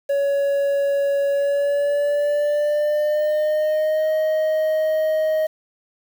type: tone with pitch glide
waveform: triangle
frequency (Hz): 561 to 626.1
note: C#5 to D#5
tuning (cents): +21 to +11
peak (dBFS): -15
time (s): 0.09-5.47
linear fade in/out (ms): 10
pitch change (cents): +190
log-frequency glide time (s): 1.3-4.13
effects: 7-bit

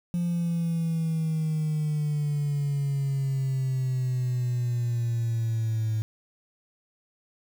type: exponential sweep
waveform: sine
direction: down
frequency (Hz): 174.61 to 109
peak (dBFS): -22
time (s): 0.14-6.02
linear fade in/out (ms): 0
effects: tanh soft clip ceiling -22 dBFS + 8-bit

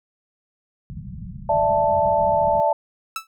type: low-pass noise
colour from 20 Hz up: white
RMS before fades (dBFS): -34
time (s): 0.9-2.6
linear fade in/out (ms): 0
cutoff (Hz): 210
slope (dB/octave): 96
type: chord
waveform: sine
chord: D suspended second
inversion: none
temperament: just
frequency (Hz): 587.3 / 660.7 / 881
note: D5 / E5 / A5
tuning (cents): 0 / +4 / +2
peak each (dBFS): -21 / -21 / -19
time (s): 1.49-2.73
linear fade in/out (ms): 5
type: tone with exponential decay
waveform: sawtooth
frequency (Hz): 1314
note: E6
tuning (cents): -6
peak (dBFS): -18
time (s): 3.16-3.27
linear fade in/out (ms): 2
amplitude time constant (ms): 23
effects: none

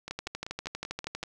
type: two click trains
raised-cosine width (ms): 0.2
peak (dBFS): -21 / -17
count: 7 / 15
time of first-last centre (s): 0.08-1.236 / 0.11-1.23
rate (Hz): 5.19 / 12.5
effects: none

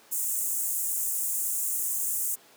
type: high-pass noise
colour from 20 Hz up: pink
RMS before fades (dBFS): -29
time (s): 0.11-2.36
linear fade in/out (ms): 20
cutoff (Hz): 7100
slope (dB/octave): 48
effects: pink hiss -55 dBFS RMS until 2.56 s + high-pass 300 Hz 12 dB/octave

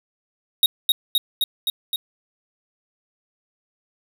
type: tone with echo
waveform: square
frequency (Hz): 3762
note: A#7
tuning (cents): +15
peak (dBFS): -12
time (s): 0.63-0.66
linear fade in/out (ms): 2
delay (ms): 260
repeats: 5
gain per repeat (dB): -2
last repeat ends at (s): 1.96
effects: none

